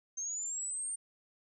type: linear sweep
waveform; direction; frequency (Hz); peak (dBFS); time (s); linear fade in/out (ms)
sine; up; 6290 to 8870; -35; 0.17-0.96; 10
effects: none